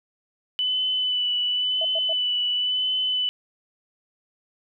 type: tone with vibrato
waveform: sine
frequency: 2993 Hz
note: F#7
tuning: 19 cents sharp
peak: -21 dBFS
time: 0.59-3.29 s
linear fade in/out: 0 ms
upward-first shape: sine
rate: 0.95 Hz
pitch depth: 20 cents each way
type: tone bursts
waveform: sine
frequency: 650 Hz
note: E5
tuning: 24 cents flat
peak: -28 dBFS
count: 3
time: 1.81-2.13 s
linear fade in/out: 5 ms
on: 40 ms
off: 100 ms
effects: none